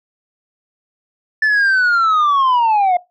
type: linear sweep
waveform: sine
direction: down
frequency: 1760 to 698.5 Hz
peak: -8 dBFS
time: 1.42-2.97 s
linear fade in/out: 5 ms
effects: noise-tail reverb RT60 0.2 s tail -21 dB re dry + tanh soft clip ceiling -10 dBFS